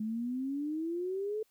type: exponential sweep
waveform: sine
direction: up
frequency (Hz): 212.2 to 440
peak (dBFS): -32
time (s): 0-1.43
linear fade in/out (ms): 5
effects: white hiss -72 dBFS RMS until 1.5 s